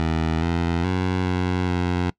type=tone with pitch steps; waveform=15% pulse; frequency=80.5 / 84.8 / 92.1 / 90.8 / 89 Hz; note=E2 / E2 / F#2 / F#2 / F2; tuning=-41 / +50 / -7 / -32 / +33 cents; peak=-14 dBFS; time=0-2.1 s; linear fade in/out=0 ms; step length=420 ms; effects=noise-tail reverb RT60 0.1 s tail -22 dB re dry + low-pass 4000 Hz 12 dB/octave